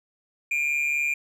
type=tone with amplitude modulation; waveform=triangle; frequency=2400 Hz; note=D7; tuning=37 cents sharp; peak=-18 dBFS; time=0.51-1.14 s; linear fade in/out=5 ms; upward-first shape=sine; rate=144 Hz; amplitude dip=60%; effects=none